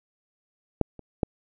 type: clicks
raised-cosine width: 2 ms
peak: -7 / -28 / -9 dBFS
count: 3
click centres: 0.813 / 0.993 / 1.232 s
effects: none